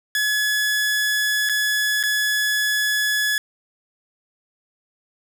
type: tone with dropouts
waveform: sawtooth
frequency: 1700 Hz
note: G#6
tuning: 40 cents sharp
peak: -15 dBFS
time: 0.15-3.38 s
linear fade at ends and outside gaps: 1 ms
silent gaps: 1.49-1.495 / 2.029-2.036 s
effects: none